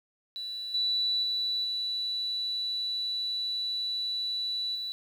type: tone with level steps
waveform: sine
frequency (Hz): 3956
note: B7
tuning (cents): +2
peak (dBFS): -34 / -25 / -27 / -29 / -32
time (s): 0.36-4.92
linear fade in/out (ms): 0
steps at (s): 0.74 / 1.23 / 1.64 / 4.75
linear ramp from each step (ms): 5
effects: 9-bit